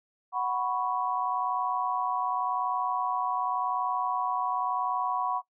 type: chord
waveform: sine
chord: F# suspended fourth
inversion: none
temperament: equal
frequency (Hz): 740 / 987.8 / 1108.7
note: F#5 / B5 / C#6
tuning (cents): 0 / 0 / 0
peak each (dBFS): -31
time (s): 0.32-5.42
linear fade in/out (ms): 50
effects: noise-tail reverb RT60 0.1 s tail -19 dB re dry